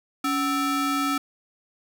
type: ring-modulated tone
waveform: square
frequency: 515 Hz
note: C5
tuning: 28 cents flat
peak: -20 dBFS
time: 0.24-1.18 s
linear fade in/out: 5 ms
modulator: 795 Hz
effects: none